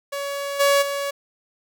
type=tone with level steps; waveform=sawtooth; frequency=563 Hz; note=C#5; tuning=27 cents sharp; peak=-22 / -11 / -20 dBFS; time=0.12-1.11 s; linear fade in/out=10 ms; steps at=0.59 / 0.81 s; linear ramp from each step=20 ms; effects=none